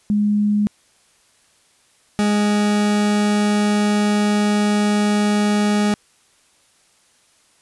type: tone pair in turn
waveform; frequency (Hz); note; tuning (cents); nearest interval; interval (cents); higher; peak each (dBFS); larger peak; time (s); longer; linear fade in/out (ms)
sine / 40% pulse; 207.7 / 207.7; G#3 / G#3; 0 / 0; unison; 0; neither; -14 / -14; neither; 0.1-0.67 / 2.19-5.94; second; 0
effects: white hiss -57 dBFS RMS until 7.61 s + resampled to 24000 Hz